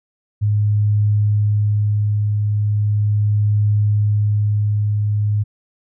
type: tone with tremolo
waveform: sine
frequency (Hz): 104.5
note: G#2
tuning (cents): +11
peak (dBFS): -12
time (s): 0.41-5.44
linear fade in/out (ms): 20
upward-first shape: triangle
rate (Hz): 0.38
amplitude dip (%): 30
effects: none